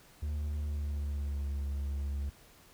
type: tone with pitch glide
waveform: triangle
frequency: 74.4 to 70.26 Hz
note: D2 to C#2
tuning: +23 to +24 cents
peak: -30 dBFS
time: 0.22-2.3 s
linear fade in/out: 10 ms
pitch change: -99 cents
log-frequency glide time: 0.56-1.47 s
effects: pink hiss -59 dBFS RMS until 2.73 s